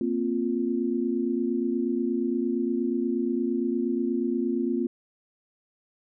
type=chord; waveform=sine; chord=Bb suspended second; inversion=none; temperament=equal; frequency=233.1 / 261.6 / 349.2 Hz; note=Bb3 / C4 / F4; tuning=0 / 0 / 0 cents; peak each=-28 dBFS; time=0.01-4.87 s; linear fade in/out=2 ms; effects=none